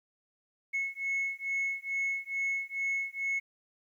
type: beating tone pair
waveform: sine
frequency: 2189 / 2191.3 Hz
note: C#7 / C#7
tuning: -22 / -21 cents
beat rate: 2.3 Hz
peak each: -32 / -32 dBFS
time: 0.73-3.4 s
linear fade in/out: 20 ms
effects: tanh soft clip ceiling -26 dBFS + 11-bit